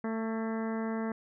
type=harmonic tone with a mistuned harmonic; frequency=223 Hz; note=A3; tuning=23 cents sharp; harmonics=1 / 2 / 3 / 4 / 5 / 6 / 7 / 8 / 9; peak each=-32 / -38 / -42 / -44 / -46 / -48 / -49 / -50 / -51 dBFS; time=0.04-1.12 s; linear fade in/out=2 ms; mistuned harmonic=7; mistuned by=+41 cents; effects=none